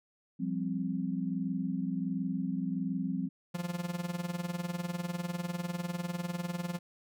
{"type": "chord", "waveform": "sine", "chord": "F suspended second", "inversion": "none", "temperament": "equal", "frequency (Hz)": [174.61, 196, 261.6], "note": ["F3", "G3", "C4"], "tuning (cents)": [0, 0, 0], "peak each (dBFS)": -35, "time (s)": [0.39, 3.29], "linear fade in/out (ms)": 20}
{"type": "tone with tremolo", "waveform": "45% pulse", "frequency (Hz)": 174.61, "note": "F3", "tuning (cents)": 0, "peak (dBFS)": -30, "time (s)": [3.54, 6.79], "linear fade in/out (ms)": 10, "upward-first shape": "triangle", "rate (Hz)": 20, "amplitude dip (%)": 90}
{"effects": []}